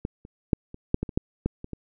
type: clicks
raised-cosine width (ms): 3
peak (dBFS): -15 / -30 / -6 / -26 / -7 / -14 / -22 / -9 / -11 / -23 / -21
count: 11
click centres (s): 0.051 / 0.251 / 0.532 / 0.744 / 0.944 / 1.03 / 1.092 / 1.175 / 1.46 / 1.644 / 1.733
effects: none